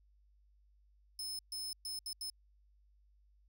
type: tone bursts at uneven times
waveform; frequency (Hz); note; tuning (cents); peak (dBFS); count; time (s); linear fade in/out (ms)
sawtooth; 5210; E8; -21; -37; 5; 1.19-1.39 / 1.52-1.73 / 1.85-1.99 / 2.06-2.13 / 2.21-2.3; 2
effects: added 50 Hz sine -65 dBFS peak until 3.48 s